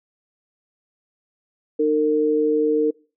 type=tone pair together; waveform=sine; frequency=304.9 / 456.3 Hz; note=D#4 / A#4; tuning=-35 / -37 cents; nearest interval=perfect fifth; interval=698 cents; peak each=-21 / -17 dBFS; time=1.79-2.91 s; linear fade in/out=10 ms; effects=noise-tail reverb RT60 0.4 s tail -25 dB re dry